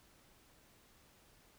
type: silence
effects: pink hiss -66 dBFS RMS until 1.58 s